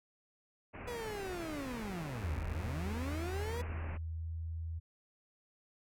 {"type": "low-pass noise", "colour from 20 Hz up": "pink", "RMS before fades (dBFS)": -46, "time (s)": [0.73, 3.98], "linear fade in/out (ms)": 20, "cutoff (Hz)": 2700, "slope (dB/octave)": 96}
{"type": "linear two-way sweep", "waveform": "35% pulse", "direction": "down then up", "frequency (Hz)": [493.9, 32.53, 493.9], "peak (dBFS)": -38, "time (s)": [0.87, 3.62], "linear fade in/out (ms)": 10, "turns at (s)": 2.46}
{"type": "tone with pitch glide", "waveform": "sine", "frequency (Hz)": [81.2, 81.91], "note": ["E2", "E2"], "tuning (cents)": [-26, -10], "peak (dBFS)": -37, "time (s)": [2.22, 4.8], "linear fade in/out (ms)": 20, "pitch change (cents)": 16, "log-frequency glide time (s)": [4.15, 4.26]}
{"effects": []}